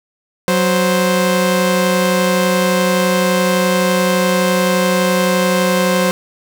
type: tone pair together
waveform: sawtooth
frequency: 185.01 / 523.3 Hz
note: F#3 / C5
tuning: 0 / 0 cents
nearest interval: octave + tritone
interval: 1800 cents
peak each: -11 dBFS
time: 0.48-6.11 s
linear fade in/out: 0 ms
effects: none